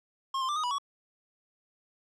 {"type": "tone with pitch steps", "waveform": "square", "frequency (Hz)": [1072, 1046, 1181, 1245, 979, 1124], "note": ["C6", "C6", "D6", "D#6", "B5", "C#6"], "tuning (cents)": [42, -1, 9, 1, -15, 24], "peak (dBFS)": -29, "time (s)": [0.34, 0.784], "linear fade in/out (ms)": 5, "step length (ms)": 74, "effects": ["low-pass 6000 Hz 12 dB/octave"]}